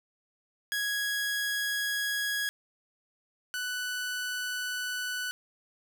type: tone pair in turn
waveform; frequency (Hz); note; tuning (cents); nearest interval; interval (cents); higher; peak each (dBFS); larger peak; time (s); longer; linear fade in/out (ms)
sawtooth; 1661.2 / 1489.1; G#6 / F#6; 0 / +11; major second; 189; first; -25 / -28; first; 0.72-2.49 / 3.54-5.31; neither; 0
effects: none